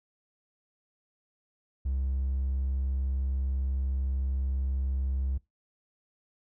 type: tone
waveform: triangle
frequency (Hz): 66.5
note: C2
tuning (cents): +29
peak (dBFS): -24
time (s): 1.85-5.38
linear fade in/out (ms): 10
effects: noise-tail reverb RT60 0.2 s tail -24 dB re dry + tanh soft clip ceiling -21 dBFS